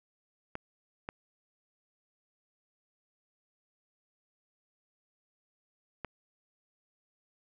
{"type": "clicks", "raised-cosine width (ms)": 0.5, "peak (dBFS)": -22, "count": 3, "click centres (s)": [0.554, 1.089, 6.047], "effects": []}